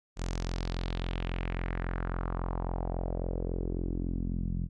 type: tone with low-pass filter sweep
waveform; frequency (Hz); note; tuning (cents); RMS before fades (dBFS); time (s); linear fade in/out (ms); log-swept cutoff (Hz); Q
sawtooth; 43.65; F1; 0; -33; 0.16-4.69; 50; 7200 to 170; 2.5
effects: none